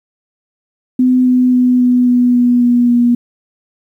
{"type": "tone with pitch steps", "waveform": "sine", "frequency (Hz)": [253.4, 251.5, 249.6, 247.8, 245.9, 244.1, 242.2, 240.4], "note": ["B3", "B3", "B3", "B3", "B3", "B3", "B3", "B3"], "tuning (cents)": [45, 32, 19, 6, -7, -20, -34, -46], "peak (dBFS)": -7, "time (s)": [0.99, 3.15], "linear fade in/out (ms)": 5, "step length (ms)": 270, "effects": ["8-bit"]}